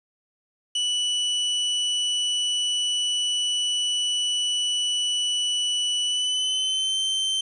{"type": "tone with pitch glide", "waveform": "40% pulse", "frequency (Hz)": [2960, 3109], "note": ["F#7", "G7"], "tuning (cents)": [0, -15], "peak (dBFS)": -21, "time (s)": [0.75, 7.41], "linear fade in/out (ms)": 5, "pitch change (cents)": 85, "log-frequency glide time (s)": [6.05, 7], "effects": ["resampled to 24000 Hz", "9-bit"]}